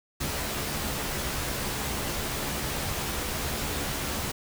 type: noise with comb filter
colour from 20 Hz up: pink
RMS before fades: -31 dBFS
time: 0.2-4.32 s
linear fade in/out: 10 ms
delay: 14 ms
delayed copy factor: +0.5
effects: none